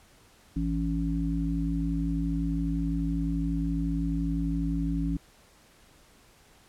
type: harmonic tone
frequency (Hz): 55.9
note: A1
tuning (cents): +28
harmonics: 1 / 3 / 5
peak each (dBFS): -30 / -30 / -30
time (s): 0.56-5.17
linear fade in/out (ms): 5
effects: pink hiss -58 dBFS RMS until 6.68 s + low-pass 12000 Hz 12 dB/octave